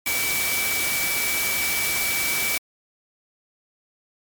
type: tone in noise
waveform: sine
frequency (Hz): 2299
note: D7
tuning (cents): -37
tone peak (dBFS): -25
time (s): 0.06-2.58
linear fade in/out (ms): 5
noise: white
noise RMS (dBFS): -25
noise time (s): 0.06-2.58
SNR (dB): -3
effects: MP3 96 kbps